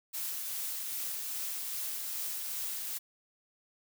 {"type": "noise with tremolo", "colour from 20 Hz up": "blue", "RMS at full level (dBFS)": -36, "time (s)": [0.13, 2.99], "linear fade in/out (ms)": 20, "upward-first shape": "triangle", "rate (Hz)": 2.5, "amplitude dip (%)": 25, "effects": []}